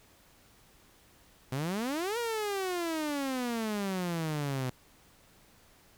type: exponential two-way sweep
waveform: sawtooth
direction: up then down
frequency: 125.2 to 481.7 to 125.2 Hz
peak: -27 dBFS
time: 1.52-4.7 s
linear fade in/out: 5 ms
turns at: 2.18 s
effects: pink hiss -61 dBFS RMS until 5.97 s